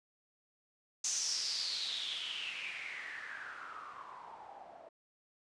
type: noise with low-pass filter sweep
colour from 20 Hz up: blue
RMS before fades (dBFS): -41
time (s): 1.04-4.89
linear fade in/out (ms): 5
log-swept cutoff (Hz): 6500 to 650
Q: 6.7
effects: resampled to 22050 Hz